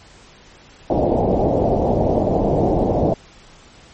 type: low-pass noise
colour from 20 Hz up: white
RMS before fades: -17 dBFS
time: 0.9-3.14 s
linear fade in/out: 2 ms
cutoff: 750 Hz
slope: 48 dB/octave
effects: pink hiss -46 dBFS RMS until 3.93 s + MP3 32 kbps